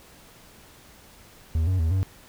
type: tone with pitch steps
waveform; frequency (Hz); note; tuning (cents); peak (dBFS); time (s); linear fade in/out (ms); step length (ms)
triangle; 80.1 / 93.1 / 80.7 / 94.9; E2 / F#2 / E2 / F#2; -49 / +11 / -36 / +44; -18; 1.55-2.03; 0; 120
effects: pink hiss -51 dBFS RMS until 2.28 s